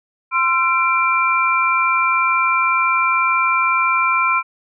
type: tone cluster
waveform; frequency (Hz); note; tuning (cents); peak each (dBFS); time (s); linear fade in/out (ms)
sine; 1039 / 1353 / 2361; C6 / E6 / D7; -12 / +45 / +9; -18; 0.31-4.43; 50
effects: none